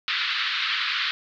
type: band-pass noise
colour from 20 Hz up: white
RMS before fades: -26 dBFS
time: 0.08-1.11 s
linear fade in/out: 0 ms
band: 1200 to 4200 Hz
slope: 48 dB/octave
effects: none

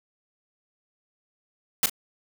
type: noise with echo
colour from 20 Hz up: white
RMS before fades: -20 dBFS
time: 1.83-1.86 s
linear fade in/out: 2 ms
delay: 37 ms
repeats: 1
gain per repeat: -12 dB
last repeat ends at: 1.897 s
effects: none

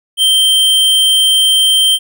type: tone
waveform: square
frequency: 3136 Hz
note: G7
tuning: in tune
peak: -8 dBFS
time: 0.17-1.99 s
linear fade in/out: 50 ms
effects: none

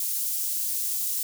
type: high-pass noise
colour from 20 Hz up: white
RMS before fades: -28 dBFS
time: 0-1.23 s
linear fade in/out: 2 ms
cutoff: 7100 Hz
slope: 12 dB/octave
effects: none

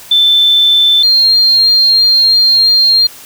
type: tone pair in turn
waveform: sine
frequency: 3533 / 4201 Hz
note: A7 / C8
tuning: +6 / +6 cents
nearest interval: minor third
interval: 300 cents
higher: second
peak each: -5 dBFS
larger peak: neither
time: 0.11-1.03 / 1.03-3.07 s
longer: second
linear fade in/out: 5 ms
effects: white hiss -34 dBFS RMS until 3.25 s

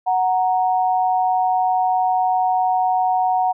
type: tone pair together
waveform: sine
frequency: 740 / 932.3 Hz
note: F#5 / A#5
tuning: 0 / 0 cents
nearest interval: major third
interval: 400 cents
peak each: -16 / -22 dBFS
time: 0.06-3.53 s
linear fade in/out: 20 ms
effects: none

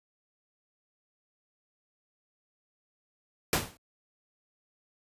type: noise with exponential decay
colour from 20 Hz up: pink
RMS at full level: -21 dBFS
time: 3.53-3.77 s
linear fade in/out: 1 ms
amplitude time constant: 51 ms
effects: high-pass 60 Hz 12 dB/octave + resampled to 32000 Hz

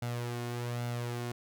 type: tone with flanger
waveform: sawtooth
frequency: 120.2 Hz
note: B2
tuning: 46 cents flat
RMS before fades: -36 dBFS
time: 0.02-1.32 s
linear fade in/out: 5 ms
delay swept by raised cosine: 1.4 to 2.8 ms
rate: 1.2 Hz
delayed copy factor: +0.5
effects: none

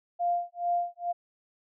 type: tone with tremolo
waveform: sine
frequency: 698.5 Hz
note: F5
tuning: in tune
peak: -23 dBFS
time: 0.19-1.13 s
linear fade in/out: 20 ms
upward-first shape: sine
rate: 2.3 Hz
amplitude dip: 100%
effects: none

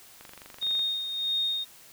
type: click train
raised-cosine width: 0.3 ms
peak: -29 dBFS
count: 15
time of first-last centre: 0.21-0.793 s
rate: 24 Hz
type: tone with tremolo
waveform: sine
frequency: 3699 Hz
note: A#7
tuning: 14 cents flat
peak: -24 dBFS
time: 0.61-1.65 s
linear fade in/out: 20 ms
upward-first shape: sine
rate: 1.6 Hz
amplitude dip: 55%
effects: white hiss -52 dBFS RMS until 1.92 s

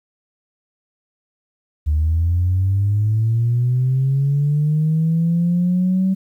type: linear sweep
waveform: sine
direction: up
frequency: 73.6 to 191.7 Hz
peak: -13 dBFS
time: 1.86-6.15 s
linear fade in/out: 20 ms
effects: tanh soft clip ceiling -10 dBFS + 9-bit

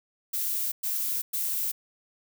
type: noise bursts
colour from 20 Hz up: violet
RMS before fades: -29 dBFS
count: 3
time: 0.33-1.72 s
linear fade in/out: 10 ms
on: 390 ms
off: 110 ms
effects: none

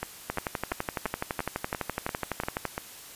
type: two click trains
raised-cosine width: 0.5 ms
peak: -15 / -13 dBFS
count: 9 / 29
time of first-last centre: 0.03-2.779 / 0.3-2.653 s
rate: 2.91 / 11.9 Hz
effects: white hiss -46 dBFS RMS until 3.15 s + resampled to 32000 Hz

